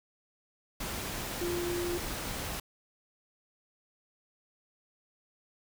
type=tone in noise; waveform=sine; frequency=349.2 Hz; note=F4; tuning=in tune; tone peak=-31 dBFS; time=1.41-1.98 s; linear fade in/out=5 ms; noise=pink; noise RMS=-37 dBFS; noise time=0.8-2.6 s; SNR=+3 dB; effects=none